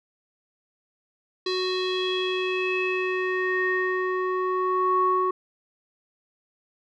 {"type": "tone with low-pass filter sweep", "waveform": "square", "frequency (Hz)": 370, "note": "F#4", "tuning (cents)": 0, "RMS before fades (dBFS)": -25, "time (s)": [1.46, 5.31], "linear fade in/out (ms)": 5, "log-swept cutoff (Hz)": [4300, 1000], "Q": 6.1, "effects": []}